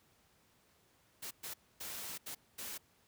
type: noise bursts at uneven times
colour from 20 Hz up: white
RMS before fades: -44 dBFS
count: 5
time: 1.22-1.31 / 1.43-1.54 / 1.8-2.18 / 2.26-2.35 / 2.58-2.78 s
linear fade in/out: 10 ms
effects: pink hiss -70 dBFS RMS until 3.07 s + high-pass 60 Hz 12 dB/octave